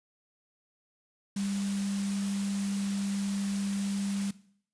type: tone in noise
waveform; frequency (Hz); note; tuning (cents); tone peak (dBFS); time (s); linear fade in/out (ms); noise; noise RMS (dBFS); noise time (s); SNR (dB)
sine; 198.6; G3; +23; -29; 1.36-4.31; 5; white; -41; 1.36-4.31; +9
effects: noise-tail reverb RT60 0.6 s tail -18 dB re dry + resampled to 22050 Hz